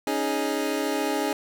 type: chord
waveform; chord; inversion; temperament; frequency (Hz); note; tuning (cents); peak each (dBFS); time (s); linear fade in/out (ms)
25% pulse; C# suspended second; none; equal; 277.2 / 311.1 / 415.3; C#4 / D#4 / G#4; 0 / 0 / 0; -25; 0.07-1.33; 2
effects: none